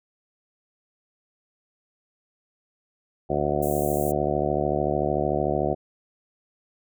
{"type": "harmonic tone", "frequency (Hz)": 73.42, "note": "D2", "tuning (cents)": 0, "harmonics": [1, 2, 3, 4, 5, 6, 7, 8, 9, 10], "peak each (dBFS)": [-34, -31, -33, -33, -28, -34, -31, -30, -29, -30], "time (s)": [3.29, 5.75], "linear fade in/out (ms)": 20}
{"type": "high-pass noise", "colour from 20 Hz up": "white", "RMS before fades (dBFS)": -36, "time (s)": [3.62, 4.12], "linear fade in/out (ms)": 10, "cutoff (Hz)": 7000, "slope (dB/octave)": 48}
{"effects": []}